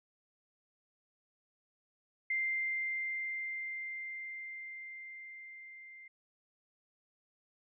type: tone with level ramp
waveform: sine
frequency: 2093 Hz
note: C7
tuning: in tune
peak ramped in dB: -30 to -50 dBFS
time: 2.3-6.08 s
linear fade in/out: 5 ms
effects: none